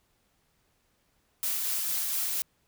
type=noise with tremolo; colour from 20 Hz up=blue; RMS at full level=-29 dBFS; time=1.43-2.42 s; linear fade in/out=0 ms; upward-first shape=triangle; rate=4.3 Hz; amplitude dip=25%; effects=pink hiss -71 dBFS RMS until 2.67 s